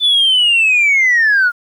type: linear sweep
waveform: sine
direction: down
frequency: 3520 to 1393 Hz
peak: -7 dBFS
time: 0-1.52 s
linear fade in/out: 50 ms
effects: tanh soft clip ceiling -6 dBFS + 8-bit